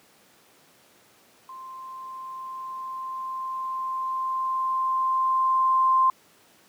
sine tone with level ramp, 1046.5 Hz, C6, in tune, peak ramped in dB -38 to -16 dBFS, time 1.49-6.1 s, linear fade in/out 2 ms, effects pink hiss -57 dBFS RMS until 6.68 s + high-pass 200 Hz 12 dB/octave

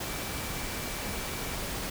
sine tone in noise, 2319 Hz, D7, 22 cents flat, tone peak -46 dBFS, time 0.04-1.55 s, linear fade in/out 5 ms, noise pink, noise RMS -35 dBFS, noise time 0-1.9 s, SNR -14 dB, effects none

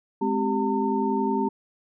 sine tone cluster, 211.2 / 261.9 / 390.1 / 907 Hz, G#3 / C4 / G4 / A#5, +29 / +2 / -8 / -48 cents, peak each -27 dBFS, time 0.21-1.49 s, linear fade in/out 10 ms, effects none

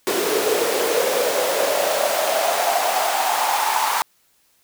pink noise with high-pass filter sweep, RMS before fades -20 dBFS, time 0.07-4.02 s, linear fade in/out 0 ms, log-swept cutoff 390 to 930 Hz, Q 6.1, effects white hiss -61 dBFS RMS until 4.63 s

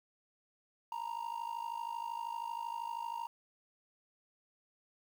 triangle tone with amplitude modulation, 932.3 Hz, A#5, in tune, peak -32 dBFS, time 0.92-3.27 s, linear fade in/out 2 ms, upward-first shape sine, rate 52.8 Hz, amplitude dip 85%, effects 10-bit

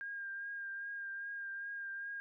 sine tone with vibrato, 1609 Hz, G6, 45 cents sharp, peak -40 dBFS, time 0.01-2.2 s, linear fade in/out 0 ms, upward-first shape triangle, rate 2.5 Hz, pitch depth 27 cents each way, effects none

